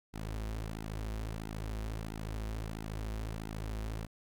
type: tone with flanger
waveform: sawtooth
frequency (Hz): 54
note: A1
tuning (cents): -32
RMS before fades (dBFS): -39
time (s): 0.13-4.07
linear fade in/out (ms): 20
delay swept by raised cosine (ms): 1.7 to 7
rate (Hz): 1.5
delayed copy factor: -0.8
effects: none